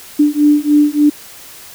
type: beating tone pair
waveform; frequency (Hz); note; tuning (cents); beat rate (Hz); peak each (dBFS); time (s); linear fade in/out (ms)
sine; 293.7 / 297.1; D4 / D4; 0 / +20; 3.4; -11; 0.19-1.1; 10
effects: white hiss -36 dBFS RMS until 1.74 s